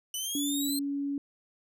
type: exponential sweep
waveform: 15% pulse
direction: up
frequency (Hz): 2960 to 4186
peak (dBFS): -25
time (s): 0.14-0.79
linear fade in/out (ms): 2
type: tone with pitch glide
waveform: sine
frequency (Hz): 285.4 to 281.8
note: D4 to C#4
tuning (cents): -49 to +29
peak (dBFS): -29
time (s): 0.35-1.18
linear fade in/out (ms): 2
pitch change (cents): -22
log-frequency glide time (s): 0.54-0.67
effects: none